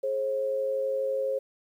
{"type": "tone pair together", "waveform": "sine", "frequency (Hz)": [423.7, 535.7], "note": ["G#4", "C5"], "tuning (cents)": [35, 41], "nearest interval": "major third", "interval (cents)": 406, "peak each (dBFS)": [-34, -26], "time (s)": [0.03, 1.39], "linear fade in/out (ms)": 10, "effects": ["10-bit"]}